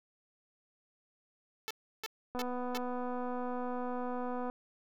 5% pulse tone bursts, 440 Hz, A4, in tune, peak -25 dBFS, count 4, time 1.68-2.774 s, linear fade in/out 0 ms, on 26 ms, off 330 ms
click train, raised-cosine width 1 ms, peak -26 dBFS, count 534, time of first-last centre 2.35-4.499 s, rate 248 Hz
effects none

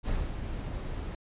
brown noise with ADSR envelope, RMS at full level -29 dBFS, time 0.03-1.15 s, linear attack 54 ms, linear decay 200 ms, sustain -6 dB, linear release 3 ms, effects resampled to 8000 Hz

